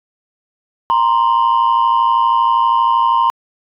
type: tone pair together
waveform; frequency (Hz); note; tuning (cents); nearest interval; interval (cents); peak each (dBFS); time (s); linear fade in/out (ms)
sine; 933 / 1045.6; A#5 / C6; +1 / -1; major second; 198; -11; 0.9-3.3; 0
effects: tanh soft clip ceiling -7 dBFS